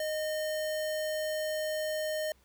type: tone with sample-and-hold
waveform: sine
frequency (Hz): 619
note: D#5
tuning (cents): -9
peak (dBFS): -30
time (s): 0-2.32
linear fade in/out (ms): 2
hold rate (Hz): 2450
effects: added 60 Hz sine -65 dBFS peak until 2.44 s + pink hiss -67 dBFS RMS until 2.44 s